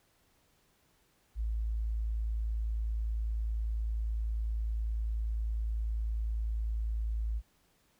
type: tone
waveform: sine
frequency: 55 Hz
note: A1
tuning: in tune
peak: -30 dBFS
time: 1.35-7.42 s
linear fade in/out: 50 ms
effects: pink hiss -70 dBFS RMS until 7.99 s